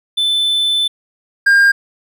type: tone pair in turn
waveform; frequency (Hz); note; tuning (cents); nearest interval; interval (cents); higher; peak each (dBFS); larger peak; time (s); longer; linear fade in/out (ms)
triangle; 3520 / 1607.4; A7 / G6; 0 / +43; octave + major second; 1357; first; -11 / -5; second; 0.17-0.88 / 1.46-1.72; first; 10
effects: none